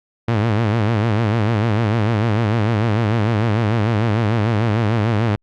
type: tone with vibrato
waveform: sawtooth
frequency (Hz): 110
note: A2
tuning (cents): 0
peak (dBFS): -11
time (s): 0.28-5.36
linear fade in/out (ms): 5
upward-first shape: sine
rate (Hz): 6.7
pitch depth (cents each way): 130
effects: low-pass 3000 Hz 12 dB/octave + Opus 48 kbps